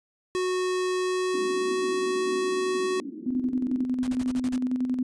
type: tone with pitch glide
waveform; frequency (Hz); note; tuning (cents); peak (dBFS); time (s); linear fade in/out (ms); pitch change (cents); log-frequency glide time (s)
square; 367.5 to 371.1; F#4 to F#4; -12 to +5; -25; 0.35-3; 0; +17; 0.99-1.75
type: band-pass noise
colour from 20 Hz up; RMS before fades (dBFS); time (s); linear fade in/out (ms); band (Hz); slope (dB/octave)
pink; -37; 1.33-3.86; 10; 240 to 310; 48
type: tone with tremolo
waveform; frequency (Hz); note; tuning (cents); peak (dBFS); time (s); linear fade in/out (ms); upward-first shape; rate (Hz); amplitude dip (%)
sine; 253.2; B3; +43; -22; 3.26-5.03; 5; square; 11; 45
type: noise bursts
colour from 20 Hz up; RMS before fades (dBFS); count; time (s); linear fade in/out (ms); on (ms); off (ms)
pink; -40; 7; 4.03-4.561; 0; 39; 43
effects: resampled to 22050 Hz